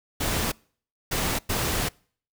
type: noise bursts at uneven times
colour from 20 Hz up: pink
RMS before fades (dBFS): -26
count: 3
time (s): 0.2-0.52 / 1.11-1.39 / 1.49-1.89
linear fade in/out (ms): 10
effects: noise-tail reverb RT60 0.5 s tail -26 dB re dry